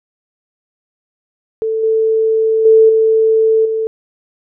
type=tone with level steps; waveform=sine; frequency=442.9 Hz; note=A4; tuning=11 cents sharp; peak=-14 / -10 / -4 / -8 / -14 dBFS; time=1.62-3.87 s; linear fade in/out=0 ms; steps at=1.83 / 2.65 / 2.89 / 3.65 s; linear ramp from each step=5 ms; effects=none